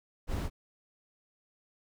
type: noise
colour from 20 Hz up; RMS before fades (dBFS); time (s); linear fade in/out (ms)
brown; -32; 0.27-0.5; 50
effects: none